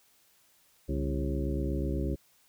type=harmonic tone with a mistuned harmonic; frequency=68 Hz; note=C#2; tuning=33 cents flat; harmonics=1 / 2 / 3 / 4 / 5 / 6 / 8; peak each=-31 / -36 / -39 / -37 / -37 / -40 / -42 dBFS; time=0.88-2.16 s; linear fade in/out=20 ms; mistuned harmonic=2; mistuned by=+130 cents; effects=white hiss -65 dBFS RMS until 2.48 s